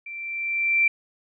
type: tone with level ramp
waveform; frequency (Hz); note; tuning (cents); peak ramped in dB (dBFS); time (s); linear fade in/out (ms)
sine; 2349; D7; 0; -34 to -15; 0.06-0.88; 5
effects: none